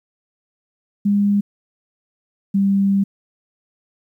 sine tone pair in turn, 202.8 / 197.14 Hz, G#3 / G3, -41 / +10 cents, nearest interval unison, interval 49 cents, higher first, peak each -13 dBFS, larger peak neither, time 1.05-1.41 / 2.54-3.04 s, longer second, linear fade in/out 10 ms, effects 9-bit

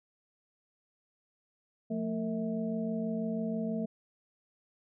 sine tone cluster, 177 / 223.2 / 456.5 / 649 Hz, F3 / A3 / A#4 / E5, +23 / +25 / -36 / -27 cents, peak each -39 / -32 / -40 / -40 dBFS, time 1.9-3.86 s, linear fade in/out 10 ms, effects none

